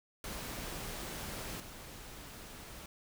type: noise with level steps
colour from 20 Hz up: pink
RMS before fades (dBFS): -42 / -49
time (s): 0.24-2.86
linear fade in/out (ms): 2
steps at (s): 1.6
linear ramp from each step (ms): 2
effects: none